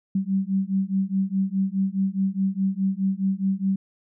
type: beating tone pair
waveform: sine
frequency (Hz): 190.5 / 195.3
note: G3 / G3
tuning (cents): -49 / -6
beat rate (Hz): 4.8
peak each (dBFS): -24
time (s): 0.15-3.76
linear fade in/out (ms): 5
effects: none